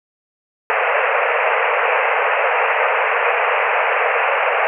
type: band-pass noise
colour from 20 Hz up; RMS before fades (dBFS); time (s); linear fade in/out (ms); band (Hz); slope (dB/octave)
pink; -17; 0.7-4.67; 0; 450 to 2700; 96
effects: none